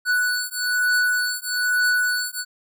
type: beating tone pair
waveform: square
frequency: 1480 / 1481.1 Hz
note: F#6 / F#6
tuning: 0 / +1 cents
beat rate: 1.1 Hz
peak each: -23 dBFS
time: 0.05-2.45 s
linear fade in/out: 50 ms
effects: none